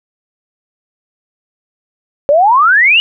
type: exponential sweep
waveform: sine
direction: up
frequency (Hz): 549 to 2960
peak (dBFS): -5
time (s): 2.29-3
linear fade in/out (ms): 0
effects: none